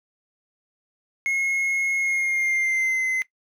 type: tone with pitch glide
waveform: triangle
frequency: 2165 to 2054 Hz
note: C#7 to C7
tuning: -41 to -33 cents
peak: -19 dBFS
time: 1.26-3.22 s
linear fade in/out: 0 ms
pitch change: -92 cents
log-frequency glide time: 1.98-3.06 s
effects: noise-tail reverb RT60 0.1 s tail -18 dB re dry